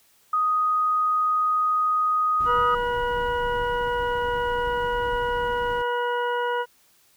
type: tone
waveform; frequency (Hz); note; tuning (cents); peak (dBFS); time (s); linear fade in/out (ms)
sine; 1247; D#6; +3; -19; 0.33-2.75; 5
type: noise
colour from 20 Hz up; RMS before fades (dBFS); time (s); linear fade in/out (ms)
brown; -37; 2.39-5.83; 20
type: harmonic tone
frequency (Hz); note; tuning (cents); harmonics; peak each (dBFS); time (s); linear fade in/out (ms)
484.4; B4; -34; 1 / 2 / 3 / 4 / 6; -26 / -26 / -30 / -41 / -39; 2.45-6.66; 50
effects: white hiss -60 dBFS RMS until 7.16 s